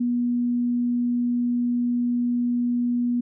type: tone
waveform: sine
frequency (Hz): 242.1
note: B3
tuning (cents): -34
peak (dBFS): -20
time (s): 0-3.21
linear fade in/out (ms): 10
effects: none